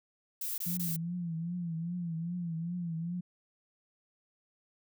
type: noise bursts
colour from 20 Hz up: violet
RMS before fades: -36 dBFS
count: 3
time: 0.41-0.964 s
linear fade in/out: 5 ms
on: 170 ms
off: 22 ms
type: tone with vibrato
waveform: sine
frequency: 170 Hz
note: F3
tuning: 46 cents flat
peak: -33 dBFS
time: 0.66-3.21 s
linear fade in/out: 10 ms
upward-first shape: triangle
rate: 2.5 Hz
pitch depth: 100 cents each way
effects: none